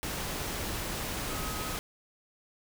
sine tone in noise, 1267 Hz, D#6, 31 cents sharp, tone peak -42 dBFS, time 1.3-1.77 s, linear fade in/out 0 ms, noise pink, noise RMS -35 dBFS, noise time 0.03-1.79 s, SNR -10 dB, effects none

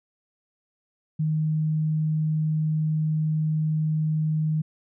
sine tone, 155.56 Hz, D#3, in tune, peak -21 dBFS, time 1.19-4.62 s, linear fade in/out 10 ms, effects none

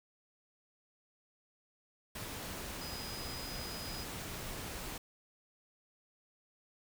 sine tone in noise, 4978 Hz, D#8, in tune, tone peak -46 dBFS, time 2.81-4.04 s, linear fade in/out 5 ms, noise pink, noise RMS -43 dBFS, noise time 2.15-4.98 s, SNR -6 dB, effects none

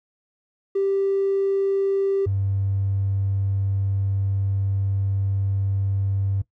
triangle tone pair in turn, 392 / 98 Hz, G4 / G2, 0 / 0 cents, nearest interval 2 octaves, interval 2400 cents, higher first, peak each -15 / -17 dBFS, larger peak first, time 0.75-2.26 / 2.26-6.42 s, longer second, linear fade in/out 10 ms, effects noise-tail reverb RT60 0.1 s tail -19 dB re dry + tanh soft clip ceiling -16 dBFS

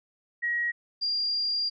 sine tone pair in turn, 1900 / 4788 Hz, A#6 / D8, +33 / +33 cents, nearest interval octave + major third, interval 1600 cents, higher second, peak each -25 / -25 dBFS, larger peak neither, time 0.42-0.72 / 1.01-1.7 s, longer second, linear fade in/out 20 ms, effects none

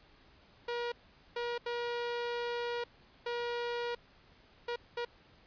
sawtooth tone bursts at uneven times, 477.6 Hz, A#4, 42 cents sharp, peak -30 dBFS, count 6, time 0.68-0.92 / 1.36-1.58 / 1.66-2.84 / 3.26-3.95 / 4.68-4.76 / 4.97-5.05 s, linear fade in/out 5 ms, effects pink hiss -62 dBFS RMS until 5.46 s + resampled to 11025 Hz

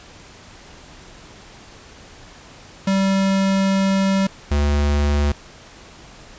square tone pair in turn, 193.8 / 72.59 Hz, G3 / D2, -20 / -20 cents, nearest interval octave + perfect fourth, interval 1700 cents, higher first, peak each -16 dBFS, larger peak neither, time 2.87-4.27 / 4.51-5.32 s, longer first, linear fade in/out 5 ms, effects pink hiss -43 dBFS RMS until 6.38 s + resampled to 16000 Hz

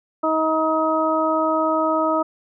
harmonic tone, 316.7 Hz, D#4, 31 cents sharp, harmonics 1 / 2 / 3 / 4, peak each -23 / -21 / -25 / -22 dBFS, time 0.23-2.23 s, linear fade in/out 10 ms, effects none

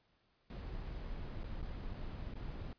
brown noise with dropouts, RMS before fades -43 dBFS, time 0.5-2.73 s, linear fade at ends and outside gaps 1 ms, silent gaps 1.433-1.442 / 1.616-1.627 / 1.937-1.941 / 2.338-2.355 s, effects pink hiss -75 dBFS RMS until 2.78 s + resampled to 11025 Hz

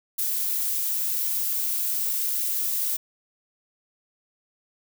violet noise, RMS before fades -26 dBFS, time 0.18-2.97 s, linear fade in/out 10 ms, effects none

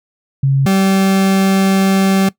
sine / 40% pulse tone pair in turn, 136.5 / 193.04 Hz, C#3 / G3, -26 / -26 cents, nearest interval tritone, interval 600 cents, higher second, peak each -9 dBFS, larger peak neither, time 0.43-0.66 / 0.66-2.29 s, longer second, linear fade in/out 5 ms, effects noise-tail reverb RT60 0.1 s tail -20 dB re dry

